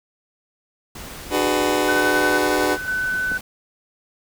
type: noise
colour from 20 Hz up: pink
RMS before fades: -36 dBFS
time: 0.95-3.41 s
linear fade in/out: 5 ms
type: chord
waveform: 25% pulse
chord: G# half-diminished seventh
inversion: second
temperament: just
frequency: 299 / 373.8 / 415.3 / 498.4 Hz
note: D4 / F#4 / G#4 / B4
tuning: +31 / +18 / 0 / +16 cents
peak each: -19 / -19 / -22 / -20 dBFS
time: 1.3-2.78 s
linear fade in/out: 50 ms
type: tone with tremolo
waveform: sine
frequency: 1506 Hz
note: F#6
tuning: 30 cents sharp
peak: -20 dBFS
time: 1.88-3.38 s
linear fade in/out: 10 ms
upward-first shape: square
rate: 1 Hz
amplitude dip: 55%
type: clicks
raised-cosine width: 2 ms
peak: -20 dBFS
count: 2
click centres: 3.316 / 3.32 s
effects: none